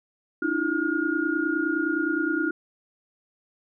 sine tone cluster, 286.1 / 315.7 / 345.4 / 1426 Hz, D4 / D#4 / F4 / F6, -45 / +25 / -19 / +36 cents, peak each -31 / -26 / -30 / -27 dBFS, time 0.42-2.51 s, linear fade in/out 5 ms, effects none

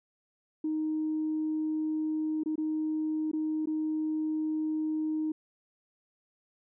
sine tone with dropouts, 311.1 Hz, D#4, in tune, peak -27 dBFS, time 0.64-5.32 s, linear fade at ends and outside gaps 5 ms, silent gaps 2.435-2.459 / 2.557-2.579 / 3.315-3.332 / 3.658-3.671 s, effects tanh soft clip ceiling -23 dBFS

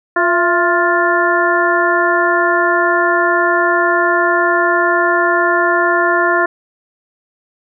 harmonic tone with a mistuned harmonic, 351 Hz, F4, 9 cents sharp, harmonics 1 / 2 / 3 / 4 / 5, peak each -17 / -17 / -17 / -17 / -17 dBFS, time 0.16-6.46 s, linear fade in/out 5 ms, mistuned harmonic 2, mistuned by -67 cents, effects none

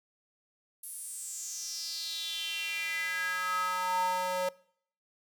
square tone with high-pass filter sweep, 182.9 Hz, F#3, 20 cents flat, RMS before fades -34 dBFS, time 0.83-4.49 s, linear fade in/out 5 ms, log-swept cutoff 11000 to 620 Hz, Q 5.4, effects noise-tail reverb RT60 0.6 s tail -22 dB re dry

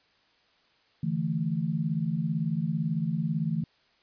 sine chord, D suspended second, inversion none, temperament equal, 146.83 / 164.81 / 220 Hz, D3 / E3 / A3, 0 / 0 / 0 cents, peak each -32 / -28 / -32 dBFS, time 1.03-3.64 s, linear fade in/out 5 ms, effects white hiss -65 dBFS RMS until 4.02 s + resampled to 11025 Hz

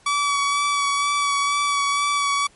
sawtooth tone with vibrato, 1142 Hz, D6, 49 cents flat, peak -15 dBFS, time 0.06-2.47 s, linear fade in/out 5 ms, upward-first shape sine, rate 2.1 Hz, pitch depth 18 cents each way, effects pink hiss -54 dBFS RMS until 2.55 s + MP3 48 kbps

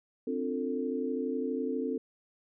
sine chord, D minor seventh, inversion third, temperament equal with one note detuned, 261.6 / 293.7 / 349.2 / 446.1 Hz, C4 / D4 / F4 / A4, 0 / 0 / 0 / +24 cents, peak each -33 / -38 / -39 / -34 dBFS, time 0.27-1.98 s, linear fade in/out 5 ms, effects none

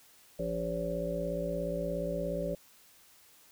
harmonic tone, 57 Hz, A#1, 38 cents flat, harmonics 1 / 3 / 5 / 7 / 9 / 10, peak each -42 / -37 / -43 / -41 / -38 / -35 dBFS, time 0.39-2.55 s, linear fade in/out 5 ms, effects white hiss -60 dBFS RMS until 3.51 s

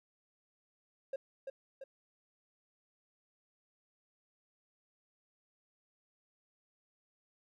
triangle tone with echo, 539 Hz, C#5, 49 cents flat, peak -32 dBFS, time 1.13-1.16 s, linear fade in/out 5 ms, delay 340 ms, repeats 2, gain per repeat -5 dB, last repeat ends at 1.84 s, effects tanh soft clip ceiling -30 dBFS

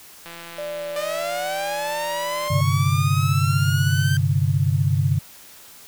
click train, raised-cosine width 0.3 ms, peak -22 dBFS, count 376, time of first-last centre 0.26-2.479 s, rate 169 Hz
sine tone with vibrato, 587.3 Hz, D5, in tune, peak -27 dBFS, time 0.58-2.61 s, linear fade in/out 5 ms, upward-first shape square, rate 2.3 Hz, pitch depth 9 cents each way
sawtooth linear sweep, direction up, 591 to 1568 Hz, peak -22 dBFS, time 0.96-4.17 s, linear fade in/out 2 ms
sine chord, G suspended fourth, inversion none, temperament equal, 98 / 130.81 / 146.83 Hz, G2 / C3 / D3, 0 / 0 / 0 cents, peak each -21 dBFS, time 2.5-5.19 s, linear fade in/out 10 ms
effects white hiss -45 dBFS RMS until 5.87 s

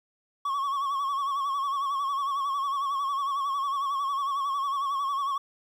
triangle tone with vibrato, 1109 Hz, C#6, in tune, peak -24 dBFS, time 0.45-5.38 s, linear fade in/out 5 ms, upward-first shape sine, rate 11 Hz, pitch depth 64 cents each way, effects 10-bit

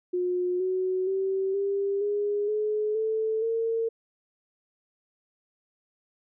sine tone with pitch steps, 359.6 / 371.9 / 384.5 / 397.6 / 411.2 / 425.2 / 439.7 / 454.6 Hz, F#4 / F#4 / G4 / G4 / G#4 / G#4 / A4 / A#4, -49 / +9 / -33 / +25 / -17 / +41 / -1 / -43 cents, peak -24 dBFS, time 0.13-3.89 s, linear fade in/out 10 ms, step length 470 ms, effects none

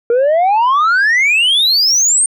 sine exponential sweep, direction up, 460 to 8870 Hz, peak -6 dBFS, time 0.1-2.26 s, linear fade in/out 2 ms, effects tanh soft clip ceiling -8 dBFS

